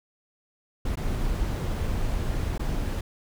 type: noise with dropouts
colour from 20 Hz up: brown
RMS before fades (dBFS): -27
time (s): 0.85-3.01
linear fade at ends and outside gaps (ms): 5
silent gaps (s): 0.956-0.971 / 2.58-2.594
effects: none